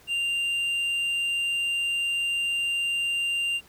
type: tone with tanh clipping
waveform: sine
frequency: 2787 Hz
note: F7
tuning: 4 cents flat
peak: -25 dBFS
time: 0.07-3.61 s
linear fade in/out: 50 ms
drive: 5 dB
effects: pink hiss -55 dBFS RMS until 3.68 s